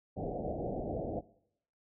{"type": "low-pass noise", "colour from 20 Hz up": "white", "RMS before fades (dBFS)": -37, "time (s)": [0.16, 1.21], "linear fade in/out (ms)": 20, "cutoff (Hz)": 750, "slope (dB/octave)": 96, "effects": ["noise-tail reverb RT60 0.7 s tail -20 dB re dry"]}